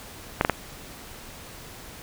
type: clicks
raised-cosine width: 0.5 ms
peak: -4 dBFS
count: 3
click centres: 0.411 / 0.449 / 0.497 s
effects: pink hiss -43 dBFS RMS until 2.02 s